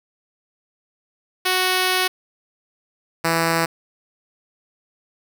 5% pulse tone pair in turn, 370 / 165.2 Hz, F#4 / E3, 0 / +4 cents, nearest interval octave + major second, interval 1396 cents, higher first, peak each -6 dBFS, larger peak neither, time 1.45-2.08 / 3.24-3.66 s, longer first, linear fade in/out 10 ms, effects none

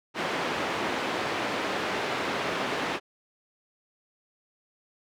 pink band-pass noise, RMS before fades -30 dBFS, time 0.14-3 s, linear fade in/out 50 ms, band 290 to 2900 Hz, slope 12 dB/octave, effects none

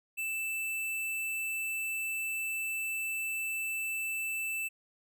square tone, 2647 Hz, E7, 7 cents sharp, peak -33 dBFS, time 0.17-4.69 s, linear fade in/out 20 ms, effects none

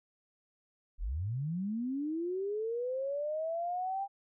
sine linear sweep, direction up, 32.11 to 800 Hz, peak -32 dBFS, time 0.98-4.08 s, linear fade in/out 50 ms, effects none

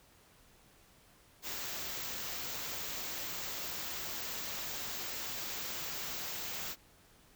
white band-stop noise, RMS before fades -40 dBFS, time 1.42-6.76 s, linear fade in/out 50 ms, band 7800 to 13000 Hz, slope 96 dB/octave, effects pink hiss -63 dBFS RMS until 7.35 s

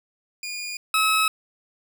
20% pulse tone pair in turn, 2432 / 1288.3 Hz, D#7 / E6, -40 / -40 cents, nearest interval major seventh, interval 1100 cents, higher first, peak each -25 / -13 dBFS, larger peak second, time 0.43-0.77 / 0.94-1.28 s, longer neither, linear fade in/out 2 ms, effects none

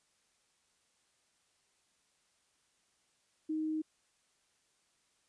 sine tone, 312.6 Hz, D#4, 8 cents sharp, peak -32 dBFS, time 3.49-3.82 s, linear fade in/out 10 ms, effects white hiss -74 dBFS RMS until 5.28 s + resampled to 22050 Hz

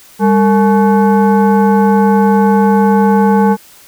sine tone with frequency modulation, 199.7 Hz, G3, 32 cents sharp, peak -6 dBFS, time 0.19-3.57 s, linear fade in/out 50 ms, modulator 655 Hz, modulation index 1, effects white hiss -41 dBFS RMS until 3.87 s

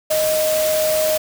sine tone in noise, 622.3 Hz, D#5, in tune, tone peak -16 dBFS, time 0.1-1.18 s, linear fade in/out 10 ms, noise white, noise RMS -24 dBFS, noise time 0.1-1.18 s, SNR +5 dB, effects none

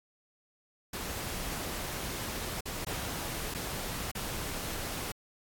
pink noise with dropouts, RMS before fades -37 dBFS, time 0.93-5.12 s, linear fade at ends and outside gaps 5 ms, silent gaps 2.608-2.655 / 2.849-2.866 / 3.541-3.546 / 4.114-4.15 s, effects AAC 64 kbps

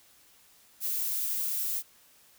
violet noise, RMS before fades -31 dBFS, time 0.8-1.83 s, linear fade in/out 50 ms, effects white hiss -60 dBFS RMS until 2.38 s

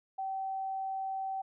sine tone, 770 Hz, G5, 31 cents flat, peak -33 dBFS, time 0.18-1.42 s, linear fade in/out 10 ms, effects none

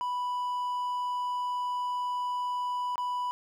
triangle tone with dropouts, 987.8 Hz, B5, in tune, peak -27 dBFS, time 0.01-3.31 s, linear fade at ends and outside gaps 0 ms, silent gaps 2.957-2.98 s, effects none

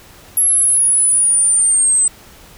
sine linear sweep, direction down, 11280 to 8070 Hz, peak -8 dBFS, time 0.37-2.08 s, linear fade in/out 5 ms, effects tanh soft clip ceiling -8 dBFS + pink hiss -42 dBFS RMS until 2.57 s

